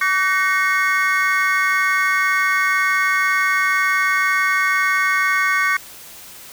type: tone cluster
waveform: triangle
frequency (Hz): 1143 / 1517 / 1859 / 2179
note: D6 / F#6 / A#6 / C#7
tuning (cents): -47 / +43 / -5 / -30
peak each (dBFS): -19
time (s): 0.01-5.77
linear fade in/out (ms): 5
effects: white hiss -39 dBFS RMS until 6.52 s